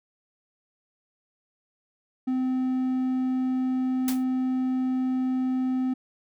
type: tone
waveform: triangle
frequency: 257.4 Hz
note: C4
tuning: 28 cents flat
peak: -21 dBFS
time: 2.27-5.94 s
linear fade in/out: 10 ms
type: noise with exponential decay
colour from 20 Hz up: white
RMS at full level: -28 dBFS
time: 4.08-4.24 s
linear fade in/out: 1 ms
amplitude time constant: 34 ms
effects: none